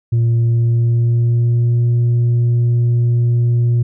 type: tone with pitch glide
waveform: sine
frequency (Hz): 116.54 to 119.33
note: A#2 to A#2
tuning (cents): 0 to +41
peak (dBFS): -8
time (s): 0.12-3.83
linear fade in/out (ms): 10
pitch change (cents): +41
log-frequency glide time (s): 0.41-1.85
effects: tanh soft clip ceiling -10 dBFS